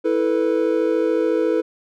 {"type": "chord", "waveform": "triangle", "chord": "E suspended fourth", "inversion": "none", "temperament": "equal with one note detuned", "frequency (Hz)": [327.2, 440, 493.9], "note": ["E4", "A4", "B4"], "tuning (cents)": [-13, 0, 0], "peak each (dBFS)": -19, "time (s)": [0.04, 1.62], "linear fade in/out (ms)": 20, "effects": []}